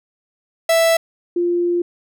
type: tone pair in turn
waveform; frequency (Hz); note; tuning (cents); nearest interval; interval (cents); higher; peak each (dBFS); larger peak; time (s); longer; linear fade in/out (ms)
45% pulse / sine; 660 / 348.6; E5 / F4; +2 / -3; major seventh; 1105; first; -12 / -15; first; 0.69-0.97 / 1.36-1.82; second; 5
effects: none